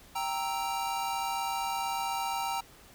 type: chord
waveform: square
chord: E diminished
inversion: first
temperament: equal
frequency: 784 / 932.3 / 1318.5 Hz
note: G5 / Bb5 / E6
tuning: 0 / 0 / 0 cents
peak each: -35 / -34 / -40 dBFS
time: 0.15-2.61 s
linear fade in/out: 10 ms
effects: pink hiss -55 dBFS RMS until 2.94 s